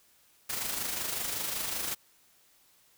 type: noise with amplitude modulation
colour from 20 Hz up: white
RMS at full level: -32 dBFS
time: 0.49-1.95 s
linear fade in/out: 10 ms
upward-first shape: sine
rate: 25.3 Hz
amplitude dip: 45%
effects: white hiss -64 dBFS RMS until 2.97 s